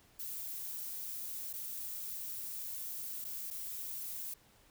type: noise with dropouts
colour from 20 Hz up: violet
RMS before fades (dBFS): -42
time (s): 0.19-4.34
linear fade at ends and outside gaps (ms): 5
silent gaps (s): 1.53-1.536 / 3.244-3.249 / 3.504-3.509
effects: pink hiss -65 dBFS RMS until 4.7 s